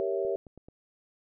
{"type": "chord", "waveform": "sine", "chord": "G diminished seventh", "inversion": "none", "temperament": "equal", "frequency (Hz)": [392, 466.2, 554.4, 659.3], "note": ["G4", "Bb4", "Db5", "Fb5"], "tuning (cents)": [0, 0, 0, 0], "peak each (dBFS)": [-30, -34, -33, -35], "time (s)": [0, 0.36], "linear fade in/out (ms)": 0}
{"type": "click train", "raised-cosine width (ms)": 2, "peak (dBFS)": -35, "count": 5, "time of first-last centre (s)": [0.25, 0.685], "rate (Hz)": 9.19}
{"effects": []}